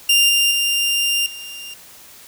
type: tone with level steps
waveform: sawtooth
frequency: 2794 Hz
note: F7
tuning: in tune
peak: -8 / -10 / -13 / -28 dBFS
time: 0.09-1.74 s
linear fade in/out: 5 ms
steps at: 0.29 / 0.51 / 1.26 s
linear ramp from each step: 2 ms
effects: white hiss -43 dBFS RMS until 2.27 s